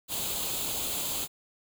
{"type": "noise with comb filter", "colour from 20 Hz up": "white", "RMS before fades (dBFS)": -32, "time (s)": [0.08, 1.28], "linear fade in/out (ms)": 50, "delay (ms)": 0.27, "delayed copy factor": 0.65, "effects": []}